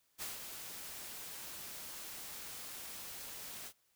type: noise with ADSR envelope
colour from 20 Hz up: white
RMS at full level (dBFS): -41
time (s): 0.18-3.73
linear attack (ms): 39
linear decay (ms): 150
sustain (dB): -6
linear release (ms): 62
effects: white hiss -75 dBFS RMS until 3.95 s